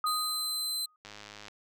sine tone with exponential decay, 1244.5 Hz, D#6, in tune, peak -26 dBFS, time 0.04-0.96 s, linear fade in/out 2 ms, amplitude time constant 200 ms
sawtooth tone, 4070 Hz, C8, 49 cents flat, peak -28 dBFS, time 0.06-0.86 s, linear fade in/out 10 ms
click train, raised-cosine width 0.2 ms, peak -28 dBFS, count 46, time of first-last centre 1.05-1.483 s, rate 104 Hz
effects none

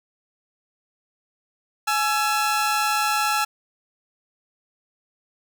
sawtooth tone pair together, 842.9 / 1338 Hz, G#5 / E6, +25 / +25 cents, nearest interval minor sixth, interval 800 cents, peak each -19 dBFS, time 1.87-3.45 s, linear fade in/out 10 ms, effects none

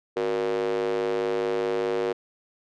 square tone with high-pass filter, 52.4 Hz, G#1, 16 cents sharp, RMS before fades -26 dBFS, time 0.16-2.13 s, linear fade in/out 10 ms, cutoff 420 Hz, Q 8.5, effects low-pass 4000 Hz 12 dB/octave

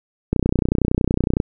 click train, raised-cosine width 3 ms, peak -4 dBFS, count 34, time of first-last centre 0.33-1.401 s, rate 30.8 Hz, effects none

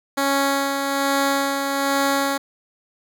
10% pulse tone with tremolo, 276.9 Hz, C#4, 2 cents flat, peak -9 dBFS, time 0.17-2.38 s, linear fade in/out 10 ms, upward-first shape sine, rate 1.2 Hz, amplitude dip 40%, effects none

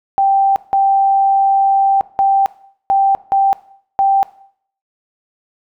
sine tone bursts at uneven times, 784 Hz, G5, in tune, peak -9 dBFS, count 6, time 0.18-0.56 / 0.73-2.01 / 2.19-2.46 / 2.9-3.15 / 3.32-3.53 / 3.99-4.23 s, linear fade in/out 0 ms, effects noise-tail reverb RT60 0.6 s tail -18 dB re dry

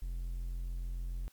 triangle tone, 43.41 Hz, F1, 10 cents flat, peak -33 dBFS, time 0.02-1.28 s, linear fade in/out 0 ms, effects white hiss -66 dBFS RMS until 1.32 s + MP3 96 kbps

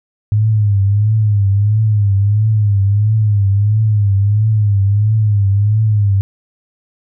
sine tone with vibrato, 103.83 Hz, G#2, in tune, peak -9 dBFS, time 0.32-6.21 s, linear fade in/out 0 ms, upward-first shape triangle, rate 1.5 Hz, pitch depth 110 cents each way, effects none

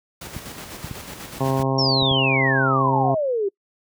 pink noise with tremolo, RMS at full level -35 dBFS, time 0.21-1.63 s, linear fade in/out 5 ms, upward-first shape square, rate 8.1 Hz, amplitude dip 35%
clicks, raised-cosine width 5 ms, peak -17 dBFS, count 6, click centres 0.365 / 0.845 / 0.912 / 1.598 / 2.025 / 2.113 s
harmonic tone, 133.8 Hz, C3, 39 cents sharp, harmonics 1 / 2 / 3 / 4 / 5 / 6 / 7 / 8, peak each -22 / -25 / -27 / -28 / -29 / -30 / -30 / -31 dBFS, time 1.4-3.15 s, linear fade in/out 10 ms
sine exponential sweep, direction down, 5588 to 380.4 Hz, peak -19 dBFS, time 1.78-3.49 s, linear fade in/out 10 ms
effects noise-tail reverb RT60 0.1 s tail -25 dB re dry + high-pass 60 Hz 12 dB/octave

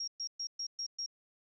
sine tone bursts, 5588 Hz, F8, in tune, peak -35 dBFS, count 6, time 0-1.062 s, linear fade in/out 5 ms, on 77 ms, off 120 ms, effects none

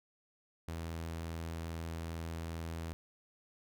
sawtooth tone, 82.41 Hz, E2, in tune, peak -35 dBFS, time 0.68-2.93 s, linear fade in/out 0 ms, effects none

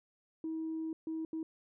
sine tone bursts at uneven times, 320.7 Hz, E4, 48 cents flat, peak -34 dBFS, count 3, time 0.44-0.93 / 1.07-1.25 / 1.33-1.43 s, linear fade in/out 2 ms, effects tanh soft clip ceiling -31 dBFS

